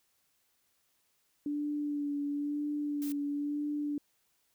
sine tone with vibrato, 290.8 Hz, D4, 17 cents flat, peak -31 dBFS, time 1.46-3.98 s, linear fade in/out 2 ms, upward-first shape sine, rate 1 Hz, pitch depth 23 cents each way
blue noise, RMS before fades -45 dBFS, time 3.02-3.12 s, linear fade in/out 0 ms
effects white hiss -74 dBFS RMS until 4.54 s

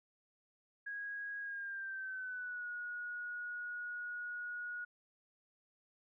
sine tone with pitch glide, 1648 to 1451.3 Hz, G#6 to F#6, -14 to -34 cents, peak -40 dBFS, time 0.86-4.85 s, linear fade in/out 10 ms, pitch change -220 cents, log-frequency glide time 1.4-2.67 s, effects none

